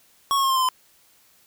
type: tone with pitch steps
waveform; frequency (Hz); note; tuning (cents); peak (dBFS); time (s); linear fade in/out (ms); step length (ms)
square; 1109 / 1091.2 / 1073.7 / 1056.5 / 1039.5 / 1022.8; C#6 / C#6 / C6 / C6 / C6 / C6; 0 / -28 / +44 / +16 / -12 / -40; -19; 0.31-0.688; 0; 63
effects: white hiss -58 dBFS RMS until 1.46 s